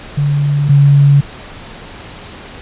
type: tone pair in turn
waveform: sine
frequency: 144.1 / 141.54 Hz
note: D3 / C#3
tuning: -33 / +36 cents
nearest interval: unison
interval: 31 cents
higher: first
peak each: -10 / -4 dBFS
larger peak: second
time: 0.17-0.69 / 0.69-1.21 s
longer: neither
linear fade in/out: 10 ms
effects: pink hiss -32 dBFS RMS until 2.61 s + resampled to 8000 Hz